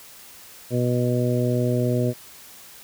harmonic tone, 122.9 Hz, B2, 8 cents flat, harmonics 1 / 2 / 3 / 4 / 5, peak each -22 / -25 / -27 / -28 / -29 dBFS, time 0.7-2.14 s, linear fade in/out 50 ms, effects white hiss -45 dBFS RMS until 2.83 s

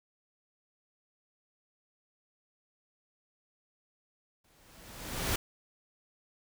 pink noise with exponential growth, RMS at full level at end -29 dBFS, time 4.44-5.36 s, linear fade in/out 5 ms, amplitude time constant 200 ms, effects none

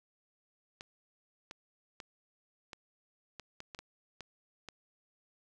clicks, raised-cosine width 0.2 ms, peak -27 dBFS, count 10, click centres 0.809 / 1.511 / 2.002 / 2.732 / 3.397 / 3.604 / 3.748 / 3.79 / 4.207 / 4.687 s, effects none

